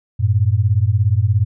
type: beating tone pair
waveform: sine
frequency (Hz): 95.1 / 112.1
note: F#2 / A2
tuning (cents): +48 / +33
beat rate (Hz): 17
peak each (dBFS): -15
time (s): 0.19-1.45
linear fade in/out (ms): 20
effects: none